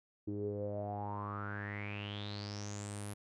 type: tone with low-pass filter sweep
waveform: sawtooth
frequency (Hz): 102.5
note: G#2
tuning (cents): -22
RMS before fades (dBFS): -41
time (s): 0.27-3.14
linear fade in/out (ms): 10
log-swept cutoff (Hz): 330 to 11000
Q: 9.7
effects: none